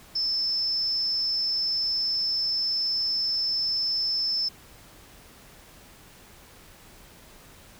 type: tone with amplitude modulation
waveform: sine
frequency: 5260 Hz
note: E8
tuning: 5 cents flat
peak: -21 dBFS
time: 0.15-4.49 s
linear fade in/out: 10 ms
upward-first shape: sine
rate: 259 Hz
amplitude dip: 55%
effects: pink hiss -51 dBFS RMS until 7.79 s